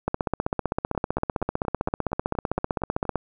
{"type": "two click trains", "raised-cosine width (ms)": 1, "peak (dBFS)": [-20, -9], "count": [10, 49], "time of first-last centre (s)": [[0.95, 3.053], [0.08, 3.157]], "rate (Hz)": [4.28, 15.6], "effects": []}